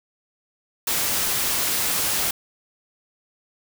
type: noise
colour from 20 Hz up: white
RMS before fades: -23 dBFS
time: 0.87-2.31 s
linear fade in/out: 5 ms
effects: none